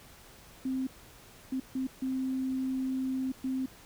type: tone bursts at uneven times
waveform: sine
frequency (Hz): 261.6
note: C4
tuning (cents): 0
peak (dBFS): -29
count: 5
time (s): 0.65-0.87 / 1.52-1.6 / 1.75-1.87 / 2.02-3.32 / 3.44-3.66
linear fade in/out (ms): 5
effects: pink hiss -54 dBFS RMS until 3.85 s